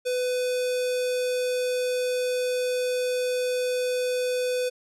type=tone with notch filter; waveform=square; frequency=500 Hz; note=B4; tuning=21 cents sharp; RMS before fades=-26 dBFS; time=0.05-4.7 s; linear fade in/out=20 ms; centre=1300 Hz; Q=1.6; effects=low-pass 11000 Hz 12 dB/octave